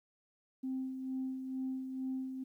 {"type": "tone with tremolo", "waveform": "sine", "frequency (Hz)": 261.6, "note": "C4", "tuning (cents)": 0, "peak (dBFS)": -33, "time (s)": [0.63, 2.44], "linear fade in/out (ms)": 10, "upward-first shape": "sine", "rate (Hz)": 2.2, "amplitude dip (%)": 50, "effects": ["tanh soft clip ceiling -30 dBFS", "12-bit"]}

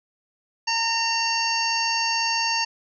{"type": "harmonic tone", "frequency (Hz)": 914, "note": "A#5", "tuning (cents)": -34, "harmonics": [1, 2, 3, 5, 6, 7], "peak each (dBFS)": [-26, -31, -27, -26, -31, -33], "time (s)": [0.67, 2.65], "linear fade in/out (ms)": 10, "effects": []}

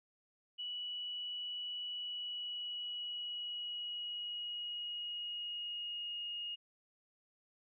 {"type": "tone with pitch glide", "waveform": "sine", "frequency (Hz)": [2944, 2862], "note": ["F#7", "F7"], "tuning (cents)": [-9, 42], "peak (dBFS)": -39, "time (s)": [0.58, 6.56], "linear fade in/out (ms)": 20, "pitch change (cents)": -49, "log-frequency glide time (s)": [1.89, 6.27], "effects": []}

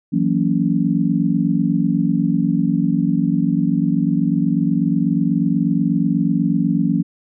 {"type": "chord", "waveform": "sine", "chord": "F# dominant seventh", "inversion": "third", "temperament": "equal with one note detuned", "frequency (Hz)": [164.81, 185, 233.1, 281.2], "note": ["E3", "F#3", "A#3", "C#4"], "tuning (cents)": [0, 0, 0, 25], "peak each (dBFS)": -20, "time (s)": [0.12, 7.03], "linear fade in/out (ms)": 20, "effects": []}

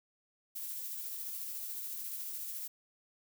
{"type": "noise with tremolo", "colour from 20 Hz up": "violet", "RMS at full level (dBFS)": -40, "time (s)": [0.55, 2.68], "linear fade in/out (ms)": 10, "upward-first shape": "sine", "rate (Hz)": 14, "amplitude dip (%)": 25, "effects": []}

